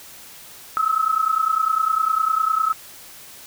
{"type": "tone pair together", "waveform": "sine", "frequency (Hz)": [1279, 1308.9], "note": ["D#6", "E6"], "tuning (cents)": [47, -13], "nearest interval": "unison", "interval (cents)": 40, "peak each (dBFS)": -20, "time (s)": [0.77, 2.73], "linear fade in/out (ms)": 0, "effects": ["white hiss -42 dBFS RMS until 3.46 s"]}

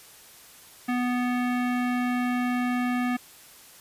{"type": "tone with low-pass filter", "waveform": "square", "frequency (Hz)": 246.9, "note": "B3", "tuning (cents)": 0, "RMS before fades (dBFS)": -26, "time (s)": [0.88, 3.17], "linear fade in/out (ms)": 10, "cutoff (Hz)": 2200, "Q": 1.9, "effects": ["white hiss -50 dBFS RMS until 3.8 s", "resampled to 32000 Hz"]}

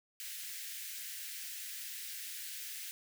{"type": "high-pass noise", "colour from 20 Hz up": "white", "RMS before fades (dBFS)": -44, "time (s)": [0.2, 2.91], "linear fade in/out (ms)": 0, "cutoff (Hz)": 1600, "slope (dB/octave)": 48, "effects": []}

